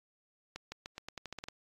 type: accelerating click train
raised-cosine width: 0.2 ms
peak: -24 dBFS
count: 11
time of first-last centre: 0.56-1.485 s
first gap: 160 ms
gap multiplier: 0.87
effects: AAC 32 kbps